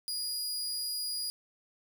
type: tone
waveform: sawtooth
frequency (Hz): 4886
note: D#8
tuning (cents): -32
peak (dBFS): -30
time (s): 0.08-1.3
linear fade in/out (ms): 0
effects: none